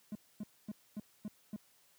triangle tone bursts, 210.2 Hz, G#3, 21 cents sharp, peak -36 dBFS, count 6, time 0.12-1.562 s, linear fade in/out 2 ms, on 32 ms, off 250 ms, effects white hiss -68 dBFS RMS until 1.98 s + high-pass 80 Hz 12 dB/octave

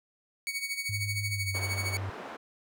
sawtooth tone with tremolo, 2238 Hz, C#7, 16 cents sharp, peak -26 dBFS, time 0.47-1.97 s, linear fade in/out 0 ms, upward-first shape sine, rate 13 Hz, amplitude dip 70%
sine tone with pitch glide, 103.83 to 97.44 Hz, G#2 to G2, 0 to -10 cents, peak -32 dBFS, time 0.89-2.1 s, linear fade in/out 5 ms, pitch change -110 cents, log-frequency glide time 1.32-1.48 s
white band-pass noise, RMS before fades -42 dBFS, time 1.54-2.37 s, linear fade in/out 10 ms, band 230 to 1100 Hz, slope 12 dB/octave
effects none

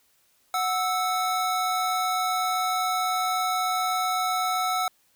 square tone pair together, 737.5 / 1314 Hz, F#5 / E6, -6 / -6 cents, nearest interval minor seventh, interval 1000 cents, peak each -27 dBFS, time 0.54-4.88 s, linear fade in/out 2 ms, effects white hiss -65 dBFS RMS until 5.15 s

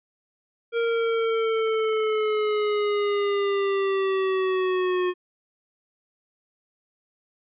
square linear sweep, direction down, 466.2 to 360 Hz, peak -22 dBFS, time 0.72-5.14 s, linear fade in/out 50 ms, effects resampled to 8000 Hz

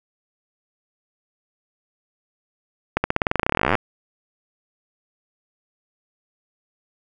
accelerating click train, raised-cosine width 0.5 ms, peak -3 dBFS, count 28, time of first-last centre 2.97-3.753 s, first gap 70 ms, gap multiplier 0.92, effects none

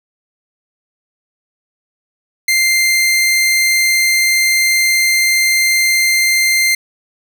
sawtooth tone, 2093 Hz, C7, in tune, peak -7 dBFS, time 2.48-6.75 s, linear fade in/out 5 ms, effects none

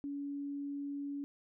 sine tone, 283.4 Hz, C#4, 38 cents sharp, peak -37 dBFS, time 0.04-1.24 s, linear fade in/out 0 ms, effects none

